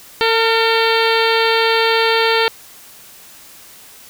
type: harmonic tone with a mistuned harmonic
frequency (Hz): 451.7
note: A4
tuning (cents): +45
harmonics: 1 / 2 / 3 / 4 / 5 / 6 / 7 / 8 / 9 / 10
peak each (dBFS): -16 / -19 / -21 / -22 / -23 / -24 / -24 / -25 / -26 / -26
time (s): 0.21-2.48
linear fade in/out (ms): 0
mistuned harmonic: 3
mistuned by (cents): +35
effects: white hiss -41 dBFS RMS until 4.09 s